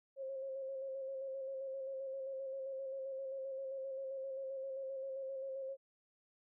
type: tone with vibrato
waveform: sine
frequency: 536 Hz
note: C5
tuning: 42 cents sharp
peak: -40 dBFS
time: 0.16-5.77 s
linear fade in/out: 50 ms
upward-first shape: square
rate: 7.6 Hz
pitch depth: 24 cents each way
effects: none